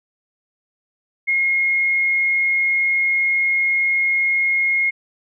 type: tone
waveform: sine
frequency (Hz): 2151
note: C7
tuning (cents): +47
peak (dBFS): -15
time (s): 1.27-4.91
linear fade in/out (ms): 20
effects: none

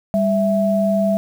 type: tone pair together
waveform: sine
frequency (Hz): 198.46 / 659.3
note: G3 / E5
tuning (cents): +22 / 0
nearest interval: octave + major sixth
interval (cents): 2078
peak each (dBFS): -17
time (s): 0.14-1.17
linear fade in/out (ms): 0
effects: 7-bit

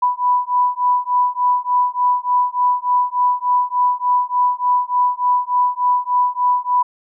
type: beating tone pair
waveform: sine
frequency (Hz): 987.8 / 991.2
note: B5 / B5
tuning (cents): 0 / +6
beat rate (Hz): 3.4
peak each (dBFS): -17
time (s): 0.02-6.83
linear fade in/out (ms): 10
effects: none

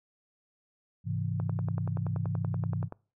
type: chord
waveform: sine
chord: Ab augmented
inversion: none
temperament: equal with one note detuned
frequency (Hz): 103.83 / 132.18 / 164.81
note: Ab2 / C3 / E3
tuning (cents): 0 / +18 / 0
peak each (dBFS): -32 / -34 / -34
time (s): 1.04-2.89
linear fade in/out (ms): 50
type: click train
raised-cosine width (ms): 1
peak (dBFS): -25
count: 17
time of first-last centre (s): 1.4-2.924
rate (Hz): 10.5
effects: noise-tail reverb RT60 0.4 s tail -26 dB re dry

